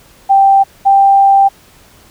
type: tone pair in turn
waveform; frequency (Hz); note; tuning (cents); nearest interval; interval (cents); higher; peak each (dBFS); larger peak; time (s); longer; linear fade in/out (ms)
sine; 784 / 787.7; G5 / G5; 0 / +8; unison; 8; second; -4; neither; 0.29-0.64 / 0.85-1.49; second; 20
effects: pink hiss -44 dBFS RMS until 2.1 s